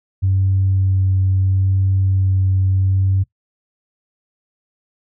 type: tone with vibrato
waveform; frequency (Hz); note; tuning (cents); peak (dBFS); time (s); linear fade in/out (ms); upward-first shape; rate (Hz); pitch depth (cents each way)
sine; 95.3; G2; -48; -12; 0.22-3.24; 20; sine; 0.76; 10
effects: noise-tail reverb RT60 0.1 s tail -18 dB re dry + tanh soft clip ceiling -8 dBFS